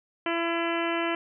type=harmonic tone; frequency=336.2 Hz; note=E4; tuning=34 cents sharp; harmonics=1 / 2 / 3 / 4 / 5 / 6 / 7 / 8 / 9; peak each=-29 / -32 / -34 / -35 / -36 / -37 / -37 / -38 / -39 dBFS; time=0.26-1.15 s; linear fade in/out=2 ms; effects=none